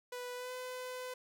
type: tone with pitch glide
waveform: sawtooth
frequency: 493.9 to 505.4 Hz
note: B4 to B4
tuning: 0 to +40 cents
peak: -37 dBFS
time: 0.12-1.14 s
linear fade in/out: 5 ms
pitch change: +40 cents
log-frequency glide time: 0.35-0.52 s
effects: none